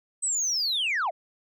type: linear sweep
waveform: sine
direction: down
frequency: 8250 to 565 Hz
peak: -22 dBFS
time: 0.22-1.11 s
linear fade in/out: 20 ms
effects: tanh soft clip ceiling -22 dBFS